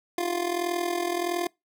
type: tone with amplitude modulation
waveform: 25% pulse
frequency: 349.2 Hz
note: F4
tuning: in tune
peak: -19 dBFS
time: 0.18-1.47 s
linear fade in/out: 2 ms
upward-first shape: sine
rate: 41.5 Hz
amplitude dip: 70%
effects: noise-tail reverb RT60 0.2 s tail -25 dB re dry